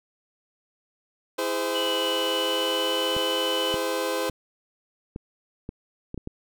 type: chord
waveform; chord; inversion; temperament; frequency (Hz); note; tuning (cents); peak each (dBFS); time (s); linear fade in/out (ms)
sawtooth; E augmented; none; just; 329.6 / 412 / 515; E4 / G#4 / B#4; 0 / -14 / -28; -28 / -27 / -23; 1.38-4.3; 10
type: tone with pitch glide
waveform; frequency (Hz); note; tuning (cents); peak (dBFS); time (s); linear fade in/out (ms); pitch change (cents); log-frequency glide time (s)
sine; 2960 to 2996; F#7 to F#7; 0 to +21; -27; 1.74-3.76; 20; +21; 2.04-3.13
type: clicks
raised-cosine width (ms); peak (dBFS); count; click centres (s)
3; -20; 8; 3.166 / 3.742 / 4.297 / 5.161 / 5.691 / 6.144 / 6.177 / 6.274
effects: none